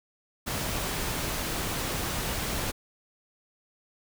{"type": "noise", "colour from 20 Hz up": "pink", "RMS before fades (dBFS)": -31, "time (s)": [0.46, 2.72], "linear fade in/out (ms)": 20, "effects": []}